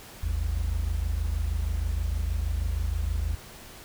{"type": "tone pair together", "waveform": "sine", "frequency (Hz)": [52.86, 79.2], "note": ["G#1", "D#2"], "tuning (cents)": [31, 31], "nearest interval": "perfect fifth", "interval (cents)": 700, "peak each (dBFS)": -26, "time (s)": [0.23, 3.35], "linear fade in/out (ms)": 5, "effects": ["tanh soft clip ceiling -21 dBFS", "pink hiss -46 dBFS RMS until 3.84 s"]}